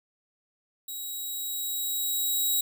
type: tone with level ramp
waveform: 5% pulse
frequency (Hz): 3846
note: B7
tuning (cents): -47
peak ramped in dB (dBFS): -27 to -15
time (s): 0.88-2.61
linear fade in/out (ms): 5
effects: none